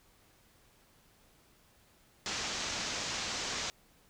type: low-pass noise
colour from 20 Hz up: white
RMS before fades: -37 dBFS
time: 2.26-3.7 s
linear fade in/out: 0 ms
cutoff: 6900 Hz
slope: 48 dB/octave
effects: pink hiss -65 dBFS RMS until 4.09 s